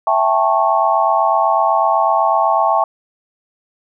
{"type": "chord", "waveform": "sine", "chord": "A dominant seventh", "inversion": "second", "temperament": "just", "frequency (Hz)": [660, 792, 880, 1100], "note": ["E5", "G5", "A5", "C#6"], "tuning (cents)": [2, 18, 0, -14], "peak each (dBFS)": -17, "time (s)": [0.07, 2.84], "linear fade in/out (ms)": 2, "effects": []}